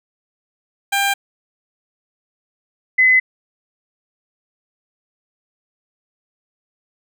15% pulse / sine tone pair in turn, 796 / 2027 Hz, G5 / B6, +26 / +45 cents, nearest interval octave + major third, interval 1619 cents, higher second, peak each -9 dBFS, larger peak neither, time 0.92-1.14 / 2.98-3.2 s, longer neither, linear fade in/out 10 ms, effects none

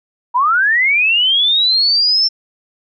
sine linear sweep, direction up, 932.3 to 5410 Hz, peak -10 dBFS, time 0.34-2.29 s, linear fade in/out 20 ms, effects none

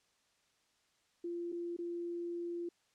sine tone with dropouts, 344.6 Hz, F4, 23 cents flat, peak -37 dBFS, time 1.24-2.69 s, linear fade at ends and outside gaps 5 ms, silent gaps 1.52-1.525 / 1.766-1.787 s, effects white hiss -74 dBFS RMS until 2.94 s + low-pass 7000 Hz 12 dB/octave

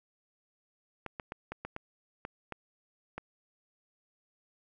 clicks, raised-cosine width 0.5 ms, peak -23 dBFS, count 9, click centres 1.063 / 1.198 / 1.321 / 1.52 / 1.65 / 1.764 / 2.251 / 2.523 / 3.18 s, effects none

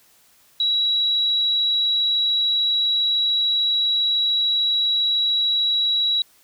sine tone, 3891 Hz, B7, 27 cents flat, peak -17 dBFS, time 0.6-6.22 s, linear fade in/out 2 ms, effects white hiss -56 dBFS RMS until 6.43 s

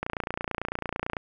click train, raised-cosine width 0.5 ms, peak -14 dBFS, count 34, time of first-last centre 0.03-1.168 s, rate 29 Hz, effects none

